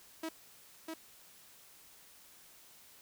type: tone with echo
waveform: sawtooth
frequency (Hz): 322.4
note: E4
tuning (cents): -38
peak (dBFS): -33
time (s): 0.23-0.29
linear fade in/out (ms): 5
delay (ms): 650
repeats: 1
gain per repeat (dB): -3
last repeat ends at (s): 0.94
effects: white hiss -59 dBFS RMS until 3.01 s